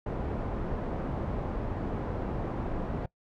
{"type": "low-pass noise", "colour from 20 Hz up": "pink", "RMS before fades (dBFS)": -33, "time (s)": [0.06, 3.06], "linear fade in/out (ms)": 5, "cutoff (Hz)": 800, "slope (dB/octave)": 12, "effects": ["noise-tail reverb RT60 0.1 s tail -21 dB re dry"]}